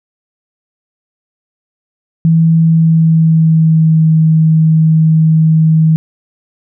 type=tone with pitch glide; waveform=sine; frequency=163.3 to 159.11 Hz; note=E3 to D#3; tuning=-16 to +39 cents; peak=-5 dBFS; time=2.25-5.96 s; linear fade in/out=0 ms; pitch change=-45 cents; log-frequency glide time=2.58-4.09 s; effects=none